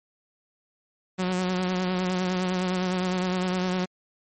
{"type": "tone with vibrato", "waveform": "sawtooth", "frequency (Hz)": 183.3, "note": "F#3", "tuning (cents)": -16, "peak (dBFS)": -20, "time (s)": [1.18, 3.86], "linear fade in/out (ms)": 20, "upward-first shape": "sine", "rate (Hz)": 9.8, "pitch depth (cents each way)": 29, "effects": ["MP3 32 kbps"]}